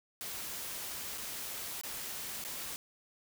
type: noise with dropouts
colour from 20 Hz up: white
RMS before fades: -41 dBFS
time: 0.21-2.76 s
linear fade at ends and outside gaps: 0 ms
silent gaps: 1.177-1.181 / 1.812-1.835 / 2.439-2.449 s
effects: none